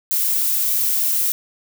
violet noise, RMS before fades -19 dBFS, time 0.11-1.32 s, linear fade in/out 0 ms, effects none

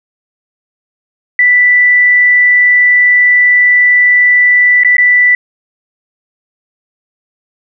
sine tone with dropouts, 1975.5 Hz, B6, in tune, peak -4 dBFS, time 1.39-5.35 s, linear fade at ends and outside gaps 2 ms, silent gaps 4.835-4.847 / 4.968-4.982 s, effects none

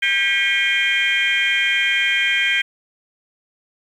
sine tone cluster, 1595 / 1946 / 2174 / 2413 / 3162 Hz, G6 / B6 / C#7 / D7 / G7, +30 / -26 / -34 / +46 / +14 cents, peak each -21 dBFS, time 0.02-2.62 s, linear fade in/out 10 ms, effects tanh soft clip ceiling -9 dBFS + 8-bit

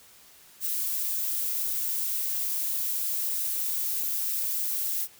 violet noise, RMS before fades -29 dBFS, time 0.6-5.08 s, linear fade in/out 50 ms, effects white hiss -54 dBFS RMS until 5.19 s

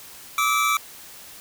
square tone cluster, 1168 / 1289 / 2324 Hz, D6 / E6 / D7, -10 / -39 / -19 cents, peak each -24 dBFS, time 0.38-0.77 s, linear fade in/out 2 ms, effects white hiss -43 dBFS RMS until 1.4 s

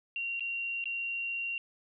sine tone with dropouts, 2757 Hz, F7, 23 cents flat, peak -32 dBFS, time 0.16-1.58 s, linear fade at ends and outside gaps 1 ms, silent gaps 0.396-0.406 / 0.841-0.856 s, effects none

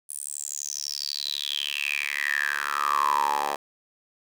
10% pulse tone with high-pass filter sweep, 72.1 Hz, D2, 31 cents flat, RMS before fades -28 dBFS, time 0.09-3.56 s, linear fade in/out 5 ms, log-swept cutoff 9800 to 720 Hz, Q 9.5, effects none

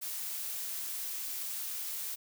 blue noise, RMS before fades -38 dBFS, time 0.01-2.16 s, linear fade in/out 20 ms, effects none

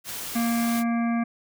white noise, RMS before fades -34 dBFS, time 0.04-0.84 s, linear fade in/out 50 ms
harmonic tone, 233.1 Hz, A#3, in tune, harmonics 1 / 3 / 5 / 7 / 9 / 10, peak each -22 / -32 / -36 / -39 / -41 / -42 dBFS, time 0.35-1.24 s, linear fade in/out 10 ms
effects none

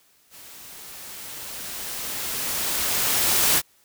white noise with level ramp, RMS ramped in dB -45 to -18 dBFS, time 0.3-3.62 s, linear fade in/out 50 ms, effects white hiss -60 dBFS RMS until 3.84 s

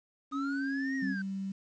sine tone with pitch glide, 277.2 to 267.3 Hz, C#4 to C4, 0 to +37 cents, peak -31 dBFS, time 0.31-1.16 s, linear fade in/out 50 ms, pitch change -63 cents, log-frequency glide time 0.5-1 s
triangle linear two-way sweep, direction up then down, 1239 to 1899 to 1523 Hz, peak -35 dBFS, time 0.32-1.22 s, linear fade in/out 5 ms, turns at 0.96 s
sine tone, 193.9 Hz, G3, 19 cents flat, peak -33 dBFS, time 1.02-1.52 s, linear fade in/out 5 ms
effects resampled to 16000 Hz + 10-bit

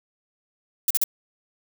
violet noise bursts, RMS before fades -20 dBFS, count 3, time 0.88-1.039 s, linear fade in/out 2 ms, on 25 ms, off 42 ms, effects none

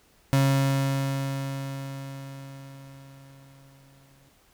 35% pulse tone with exponential decay, 136.6 Hz, C#3, 25 cents flat, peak -16 dBFS, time 0.33-4.29 s, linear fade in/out 0 ms, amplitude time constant 860 ms, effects pink hiss -61 dBFS RMS until 4.53 s

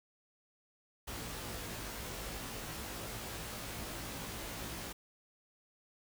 pink noise with comb filter, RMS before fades -43 dBFS, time 1.07-4.93 s, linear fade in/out 10 ms, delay 18 ms, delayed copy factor +1, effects none

